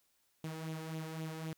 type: tone with flanger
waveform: sawtooth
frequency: 159.5 Hz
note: D#3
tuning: 43 cents sharp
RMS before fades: -42 dBFS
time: 0.44-1.53 s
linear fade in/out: 2 ms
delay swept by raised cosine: 0.29 to 2.39 ms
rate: 3.8 Hz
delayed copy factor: +0.55
effects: white hiss -75 dBFS RMS until 1.57 s